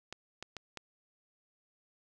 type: clicks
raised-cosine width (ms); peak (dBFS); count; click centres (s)
0.2; -24; 4; 0.126 / 0.426 / 0.567 / 0.773
effects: none